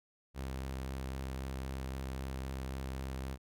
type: tone with vibrato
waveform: sawtooth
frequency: 66.1 Hz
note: C2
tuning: 18 cents sharp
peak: -34 dBFS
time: 0.34-3.38 s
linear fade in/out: 50 ms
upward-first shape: sine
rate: 3.8 Hz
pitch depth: 15 cents each way
effects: none